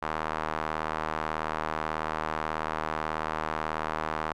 sawtooth tone with band-pass filter, 78.3 Hz, D#2, 11 cents sharp, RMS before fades -32 dBFS, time 0.02-4.33 s, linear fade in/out 10 ms, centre 1100 Hz, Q 1.6, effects none

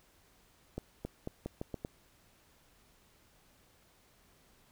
accelerating click train, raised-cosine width 2 ms, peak -24 dBFS, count 7, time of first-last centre 0.78-1.849 s, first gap 270 ms, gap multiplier 0.83, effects pink hiss -66 dBFS RMS until 4.71 s

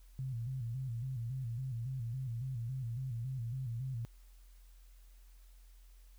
sine tone with vibrato, 123.47 Hz, B2, in tune, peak -36 dBFS, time 0.19-4.05 s, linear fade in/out 0 ms, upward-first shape square, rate 3.6 Hz, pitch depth 110 cents each way, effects added 43 Hz sine -55 dBFS peak until 6.18 s + white hiss -70 dBFS RMS until 6.18 s

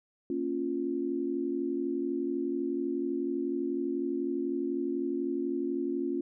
sine chord, Bb minor, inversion none, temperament equal, 233.1 / 277.2 / 349.2 Hz, Bb3 / Db4 / F4, 0 / 0 / 0 cents, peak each -38 / -32 / -32 dBFS, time 0.3-6.21 s, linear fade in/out 2 ms, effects none

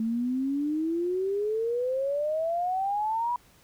sine exponential sweep, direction up, 220.2 to 983 Hz, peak -25 dBFS, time 0-3.36 s, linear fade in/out 2 ms, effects pink hiss -59 dBFS RMS until 3.63 s

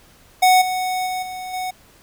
square tone with level steps, 740 Hz, F#5, in tune, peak -11 / -21 / -23 / -29 / -24 dBFS, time 0.42-1.71 s, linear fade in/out 10 ms, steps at 0.61 / 1.06 / 1.22 / 1.53 s, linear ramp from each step 10 ms, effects pink hiss -51 dBFS RMS until 2.02 s

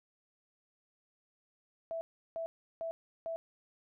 sine tone bursts, 659.3 Hz, E5, in tune, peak -35 dBFS, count 4, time 1.91-3.36 s, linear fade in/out 0 ms, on 100 ms, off 350 ms, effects none

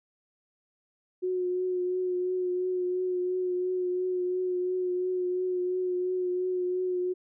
sine tone with vibrato, 364.2 Hz, F#4, 27 cents flat, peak -26 dBFS, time 1.22-7.14 s, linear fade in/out 20 ms, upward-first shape triangle, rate 2.9 Hz, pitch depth 26 cents each way, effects none

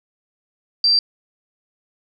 sine tone, 4699 Hz, D8, in tune, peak -12 dBFS, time 0.84-0.99 s, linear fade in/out 2 ms, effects none

